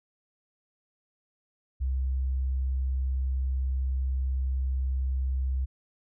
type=tone; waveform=sine; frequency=65.41 Hz; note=C2; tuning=in tune; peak=-25 dBFS; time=1.8-5.66 s; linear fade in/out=20 ms; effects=none